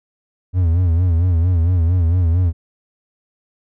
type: tone with vibrato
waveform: triangle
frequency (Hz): 86.5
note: F2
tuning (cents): -16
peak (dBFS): -10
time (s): 0.53-2.53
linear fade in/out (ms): 50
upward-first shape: sine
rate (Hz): 4.4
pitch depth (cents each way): 110
effects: none